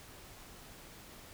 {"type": "silence", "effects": ["pink hiss -53 dBFS RMS until 1.33 s"]}